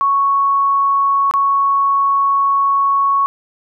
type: tone with dropouts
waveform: sine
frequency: 1108.7 Hz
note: C#6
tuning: in tune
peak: -11 dBFS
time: 0.01-3.26 s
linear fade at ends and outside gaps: 0 ms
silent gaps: 1.311-1.338 s
effects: none